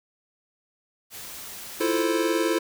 white noise, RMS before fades -39 dBFS, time 1.1-2.06 s, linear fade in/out 50 ms
square chord, F major seventh, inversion third, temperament equal, 329.6 / 349.2 / 440 / 523.3 Hz, E4 / F4 / A4 / C5, 0 / 0 / 0 / 0 cents, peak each -26 / -29 / -28 / -30 dBFS, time 1.8-2.59 s, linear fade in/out 10 ms
effects none

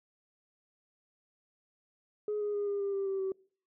sine tone with pitch steps, 420 / 414.5 / 409 / 403.6 / 398.3 / 393 / 387.8 / 382.7 Hz, G#4 / G#4 / G#4 / G#4 / G4 / G4 / G4 / G4, +19 / -3 / -26 / -49 / +28 / +4 / -19 / -42 cents, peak -29 dBFS, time 2.28-3.32 s, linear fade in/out 2 ms, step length 130 ms, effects noise-tail reverb RT60 0.5 s tail -26 dB re dry + tanh soft clip ceiling -27 dBFS

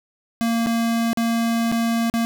square tone with dropouts, 230.5 Hz, A#3, 19 cents flat, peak -19 dBFS, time 0.41-2.25 s, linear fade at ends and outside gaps 0 ms, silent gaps 0.662-0.669 / 1.131-1.173 / 1.716-1.723 / 2.099-2.139 s, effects none

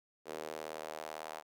sawtooth tone with high-pass filter sweep, 78 Hz, D#2, 5 cents sharp, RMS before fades -44 dBFS, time 0.25-1.43 s, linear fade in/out 50 ms, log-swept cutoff 440 to 740 Hz, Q 2.1, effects none

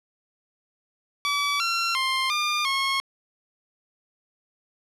15% pulse tone with pitch steps, 1147 / 1364 / 1054 / 1204 / 1086 Hz, D6 / F6 / C6 / D6 / C#6, -41 / -41 / +12 / +43 / -36 cents, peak -16 dBFS, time 1.25-3 s, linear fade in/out 0 ms, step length 350 ms, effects low-pass 8000 Hz 12 dB/octave

